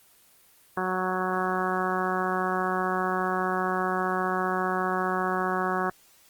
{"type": "harmonic tone", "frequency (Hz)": 185, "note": "F#3", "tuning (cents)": 0, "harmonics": [1, 2, 3, 4, 5, 6, 7, 8, 9], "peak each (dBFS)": [-33, -31, -37, -31, -36, -31, -34, -35, -36], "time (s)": [0.77, 5.9], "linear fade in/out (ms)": 2, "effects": ["white hiss -58 dBFS RMS until 6.29 s", "Opus 24 kbps"]}